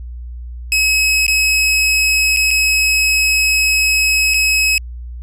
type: tone with dropouts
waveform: sawtooth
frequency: 2561 Hz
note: D#7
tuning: 49 cents sharp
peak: -8 dBFS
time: 0.72-4.78 s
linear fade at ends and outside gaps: 1 ms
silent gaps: 1.266-1.28 / 2.364-2.37 / 2.507-2.511 / 4.338-4.342 s
effects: added 60 Hz sine -26 dBFS peak until 5.22 s + low-pass 12000 Hz 12 dB/octave